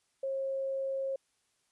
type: tone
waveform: sine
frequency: 539 Hz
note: C#5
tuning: 49 cents flat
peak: -31 dBFS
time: 0.23-1.16 s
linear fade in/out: 5 ms
effects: white hiss -75 dBFS RMS until 1.71 s + resampled to 24000 Hz